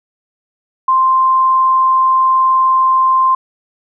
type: tone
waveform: sine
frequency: 1046.5 Hz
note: C6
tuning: in tune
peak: -8 dBFS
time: 0.88-3.35 s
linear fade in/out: 5 ms
effects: none